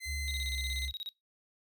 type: tone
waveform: sawtooth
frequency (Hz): 2059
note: C7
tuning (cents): -28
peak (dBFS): -34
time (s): 0-0.9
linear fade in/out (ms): 50
type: tone with pitch glide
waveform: sine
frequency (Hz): 73.42 to 67.72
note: D2 to C#2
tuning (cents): 0 to -40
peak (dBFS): -35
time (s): 0.05-0.93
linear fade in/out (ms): 50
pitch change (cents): -140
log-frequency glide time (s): 0.17-0.5
type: tone bursts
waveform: triangle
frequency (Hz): 3809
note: A#7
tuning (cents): +37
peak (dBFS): -35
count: 14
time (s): 0.28-1.09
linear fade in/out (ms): 0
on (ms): 30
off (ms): 30
effects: noise-tail reverb RT60 0.2 s tail -23 dB re dry